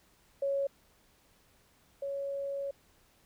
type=tone pair in turn; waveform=sine; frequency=554.4 / 556.6 Hz; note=C#5 / C#5; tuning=0 / +7 cents; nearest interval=unison; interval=7 cents; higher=second; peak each=-28 / -33 dBFS; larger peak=first; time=0.42-0.67 / 2.02-2.71 s; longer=second; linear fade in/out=5 ms; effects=pink hiss -66 dBFS RMS until 3.25 s